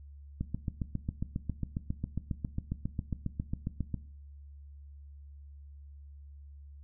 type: click train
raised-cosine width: 5 ms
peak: -20 dBFS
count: 27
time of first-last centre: 0.41-3.943 s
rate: 7.36 Hz
effects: noise-tail reverb RT60 0.5 s tail -17 dB re dry + added 71 Hz sine -47 dBFS peak until 6.83 s